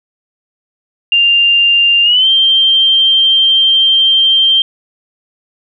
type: tone with pitch glide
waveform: sine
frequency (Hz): 2794 to 3154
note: F7 to G7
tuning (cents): 0 to +10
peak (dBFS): -6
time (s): 1.12-4.62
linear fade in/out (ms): 2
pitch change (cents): +210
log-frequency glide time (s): 2.03-2.28
effects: none